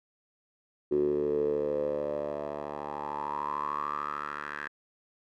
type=tone with band-pass filter sweep; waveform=10% pulse; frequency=73.42 Hz; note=D2; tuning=in tune; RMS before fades=-32 dBFS; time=0.91-4.68 s; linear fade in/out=10 ms; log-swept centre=360 to 1600 Hz; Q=8; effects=none